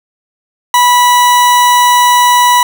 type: tone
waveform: 40% pulse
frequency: 980 Hz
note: B5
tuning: 14 cents flat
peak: -4 dBFS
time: 0.74-2.63 s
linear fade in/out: 2 ms
effects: none